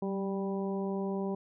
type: harmonic tone with a mistuned harmonic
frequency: 196 Hz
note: G3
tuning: in tune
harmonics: 1 / 2 / 3 / 4 / 5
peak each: -33 / -35 / -42 / -44 / -45 dBFS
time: 0.02-1.35 s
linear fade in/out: 5 ms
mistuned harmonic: 1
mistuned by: -30 cents
effects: none